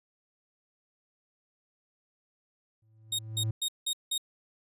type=tone with exponential growth; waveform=triangle; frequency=110 Hz; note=A2; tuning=in tune; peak=-24 dBFS; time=2.82-3.51 s; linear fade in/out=5 ms; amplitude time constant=150 ms
type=tone bursts; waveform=sawtooth; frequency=3729 Hz; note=A#7; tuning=in tune; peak=-25 dBFS; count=5; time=3.12-4.18 s; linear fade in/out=5 ms; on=68 ms; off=180 ms
effects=resampled to 32000 Hz